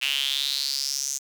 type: tone with high-pass filter sweep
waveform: sawtooth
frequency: 138.1 Hz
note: C#3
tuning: 6 cents flat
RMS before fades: -27 dBFS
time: 0.01-1.19 s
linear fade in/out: 20 ms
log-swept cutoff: 2700 to 6600 Hz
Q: 6.4
effects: 8-bit